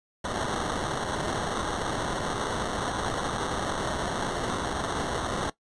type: noise with sample-and-hold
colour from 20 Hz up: violet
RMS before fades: -30 dBFS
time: 0.24-5.5 s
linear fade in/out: 5 ms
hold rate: 2450 Hz
effects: noise-tail reverb RT60 0.1 s tail -18 dB re dry + resampled to 22050 Hz